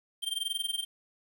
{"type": "tone with amplitude modulation", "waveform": "square", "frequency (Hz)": 3166, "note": "G7", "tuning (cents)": 17, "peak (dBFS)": -28, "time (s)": [0.22, 0.85], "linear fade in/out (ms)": 20, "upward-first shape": "sine", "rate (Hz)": 21.3, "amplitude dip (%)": 90, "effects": ["10-bit"]}